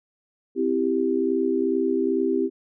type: chord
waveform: sine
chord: C major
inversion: none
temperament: equal with one note detuned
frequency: 260.6 / 329.6 / 392 Hz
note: C4 / E4 / G4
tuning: -7 / 0 / 0 cents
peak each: -25 / -25 / -23 dBFS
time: 0.55-2.5 s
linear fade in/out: 50 ms
effects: none